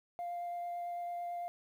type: tone with vibrato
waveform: sine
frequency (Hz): 698.5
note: F5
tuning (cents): 0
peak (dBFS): -35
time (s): 0.19-1.48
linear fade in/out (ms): 0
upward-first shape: triangle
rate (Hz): 9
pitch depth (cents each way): 8
effects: tanh soft clip ceiling -35 dBFS + 11-bit